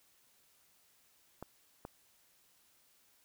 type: clicks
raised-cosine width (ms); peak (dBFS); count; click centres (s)
1; -29; 2; 1.426 / 1.851
effects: white hiss -69 dBFS RMS until 3.24 s